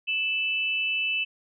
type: tone pair together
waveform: sine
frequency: 2633 / 2984 Hz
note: E7 / F#7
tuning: -3 / +14 cents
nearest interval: major second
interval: 217 cents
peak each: -25 / -30 dBFS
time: 0.07-1.25 s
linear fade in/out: 20 ms
effects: none